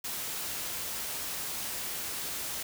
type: noise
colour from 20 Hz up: white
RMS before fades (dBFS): -36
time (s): 0.04-2.63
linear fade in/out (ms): 5
effects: none